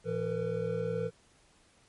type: tone cluster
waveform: triangle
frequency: 112.3 / 168.8 / 454.9 / 494 Hz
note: A2 / E3 / A#4 / B4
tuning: +36 / +41 / -42 / 0 cents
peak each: -37 / -35 / -32 / -33 dBFS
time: 0.04-1.11 s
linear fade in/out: 50 ms
effects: pink hiss -64 dBFS RMS until 1.88 s + MP3 48 kbps